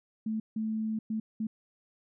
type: tone bursts at uneven times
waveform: sine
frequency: 219 Hz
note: A3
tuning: 8 cents flat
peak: -29 dBFS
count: 4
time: 0.26-0.4 / 0.56-0.99 / 1.1-1.2 / 1.4-1.47 s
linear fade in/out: 5 ms
effects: none